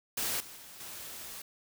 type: noise with level steps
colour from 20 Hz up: white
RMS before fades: -33 / -48 / -50 / -44 dBFS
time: 0.17-1.42 s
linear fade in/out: 5 ms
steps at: 0.4 / 0.56 / 0.8 s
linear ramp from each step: 5 ms
effects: none